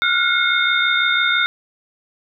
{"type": "tone cluster", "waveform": "sine", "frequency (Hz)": [1391, 1457, 2158, 3639], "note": ["F6", "F#6", "C#7", "A#7"], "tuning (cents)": [-7, -27, -47, -42], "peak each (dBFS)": -20, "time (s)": [0.02, 1.46], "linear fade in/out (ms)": 0, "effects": []}